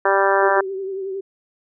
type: harmonic tone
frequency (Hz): 196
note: G3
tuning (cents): 0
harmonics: 2 / 3 / 4 / 5 / 6 / 7 / 8 / 9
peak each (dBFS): -20 / -20 / -22 / -21 / -24 / -26 / -23 / -27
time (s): 0.05-0.61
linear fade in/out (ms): 5
type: tone with vibrato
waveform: sine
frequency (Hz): 385.6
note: G4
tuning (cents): -28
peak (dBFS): -24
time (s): 0.42-1.21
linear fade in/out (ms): 10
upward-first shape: triangle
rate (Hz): 11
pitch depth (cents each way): 53
effects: none